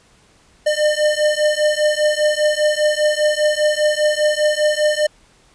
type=beating tone pair; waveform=square; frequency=601 / 606 Hz; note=D5 / D#5; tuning=+40 / -46 cents; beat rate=5 Hz; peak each=-18 dBFS; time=0.66-5.07 s; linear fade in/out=10 ms; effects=pink hiss -53 dBFS RMS until 5.54 s + resampled to 22050 Hz